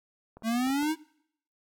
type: clicks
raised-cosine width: 1 ms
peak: -33 dBFS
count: 5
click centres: 0.37 / 0.423 / 0.671 / 0.703 / 0.828 s
type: exponential sweep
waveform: square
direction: up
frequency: 219.1 to 325 Hz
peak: -26 dBFS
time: 0.43-0.96 s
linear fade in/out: 50 ms
effects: noise-tail reverb RT60 0.7 s tail -22 dB re dry